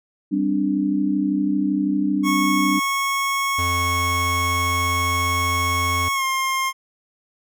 sine chord, G suspended fourth, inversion none, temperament just, 196 / 261.3 / 294 Hz, G3 / C4 / D4, 0 / -2 / +2 cents, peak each -23 / -25 / -20 dBFS, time 0.31-2.8 s, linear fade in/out 20 ms
25% pulse tone with pitch glide, 1100 to 1063.1 Hz, C#6 to C6, -14 to +27 cents, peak -16 dBFS, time 2.23-6.73 s, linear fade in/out 50 ms, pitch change -59 cents, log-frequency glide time 6.14-6.24 s
square tone, 87.31 Hz, F2, in tune, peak -25 dBFS, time 3.58-6.09 s, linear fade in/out 10 ms
effects none

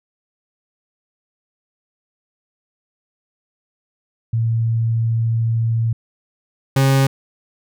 sine / 40% pulse tone pair in turn, 114.2 / 135.34 Hz, A#2 / C#3, -35 / -41 cents, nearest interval minor third, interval 294 cents, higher second, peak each -15 / -11 dBFS, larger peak second, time 4.33-5.93 / 6.76-7.07 s, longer first, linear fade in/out 5 ms, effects none

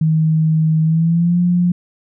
sine tone with pitch glide, 158.2 to 176.55 Hz, D#3 to F3, +29 to +19 cents, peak -11 dBFS, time 0.01-1.72 s, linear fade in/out 5 ms, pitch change +190 cents, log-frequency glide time 0.83-1.4 s, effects none

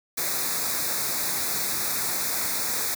white band-stop noise, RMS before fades -27 dBFS, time 0.17-2.95 s, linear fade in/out 10 ms, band 2500 to 3600 Hz, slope 96 dB/octave, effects high-pass 100 Hz 12 dB/octave

